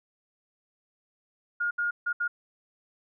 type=tone bursts at uneven times; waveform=sine; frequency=1424 Hz; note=F6; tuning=33 cents sharp; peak=-25 dBFS; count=4; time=1.6-1.71 / 1.78-1.91 / 2.06-2.13 / 2.2-2.28 s; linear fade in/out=10 ms; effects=none